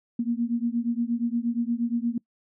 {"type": "beating tone pair", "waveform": "sine", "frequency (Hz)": [232, 240.5], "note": ["A#3", "B3"], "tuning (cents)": [-8, -46], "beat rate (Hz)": 8.5, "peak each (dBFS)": [-26, -27], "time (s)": [0.19, 2.18], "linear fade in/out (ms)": 5, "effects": ["noise-tail reverb RT60 0.1 s tail -24 dB re dry"]}